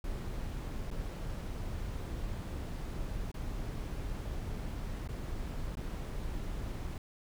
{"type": "noise with dropouts", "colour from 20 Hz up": "brown", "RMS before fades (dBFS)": -38, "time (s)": [0.04, 6.98], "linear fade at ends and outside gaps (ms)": 2, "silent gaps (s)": [[0.904, 0.912], [3.316, 3.341], [5.076, 5.088], [5.754, 5.77]], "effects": []}